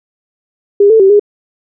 sine tone with pitch steps, 404.5 / 444 / 386.4 / 412.2 Hz, G#4 / A4 / G4 / G#4, -46 / +16 / -25 / -13 cents, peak -3 dBFS, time 0.8-1.196 s, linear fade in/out 5 ms, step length 99 ms, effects none

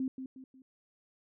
sine tone with echo, 261.6 Hz, C4, in tune, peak -30 dBFS, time 0-0.08 s, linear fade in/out 2 ms, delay 180 ms, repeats 3, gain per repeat -8 dB, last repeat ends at 0.62 s, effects none

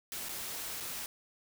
white noise with dropouts, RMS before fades -40 dBFS, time 0.12-1.06 s, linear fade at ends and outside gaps 1 ms, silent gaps 0.287-0.292 / 0.802-0.806 s, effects none

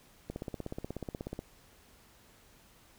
click train, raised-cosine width 2 ms, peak -24 dBFS, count 19, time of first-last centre 0.3-1.391 s, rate 16.5 Hz, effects pink hiss -61 dBFS RMS until 2.98 s

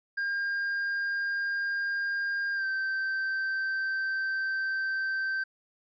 triangle tone with pitch glide, 1608 to 1555.9 Hz, G6 to G6, +44 to -13 cents, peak -26 dBFS, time 0.17-5.44 s, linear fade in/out 10 ms, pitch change -57 cents, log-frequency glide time 2.54-2.66 s, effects resampled to 16000 Hz

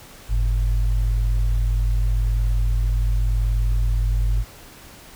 sine tone pair together, 49.14 / 110 Hz, G1 / A2, +5 / 0 cents, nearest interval octave + major second, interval 1395 cents, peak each -17 / -26 dBFS, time 0.28-4.45 s, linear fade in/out 50 ms, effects pink hiss -44 dBFS RMS until 5.15 s

